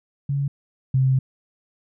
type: tone pair in turn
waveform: sine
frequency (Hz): 140.2 / 131.66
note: C#3 / C3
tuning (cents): +20 / +11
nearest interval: minor second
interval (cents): 109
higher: first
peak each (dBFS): -20 / -15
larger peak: second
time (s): 0.29-0.48 / 0.94-1.19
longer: second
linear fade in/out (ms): 5
effects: none